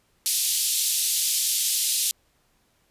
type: band-pass noise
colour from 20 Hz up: white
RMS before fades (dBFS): -24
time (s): 0.26-2.11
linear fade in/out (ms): 0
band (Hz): 3200 to 13000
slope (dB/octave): 24
effects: pink hiss -66 dBFS RMS until 2.9 s + resampled to 32000 Hz